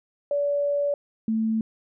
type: tone pair in turn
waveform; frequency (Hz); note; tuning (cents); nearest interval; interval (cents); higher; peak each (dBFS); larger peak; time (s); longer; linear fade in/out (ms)
sine; 574 / 221.7; D5 / A3; -40 / +13; octave + major third; 1647; first; -21; neither; 0.31-0.94 / 1.28-1.61; first; 2
effects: none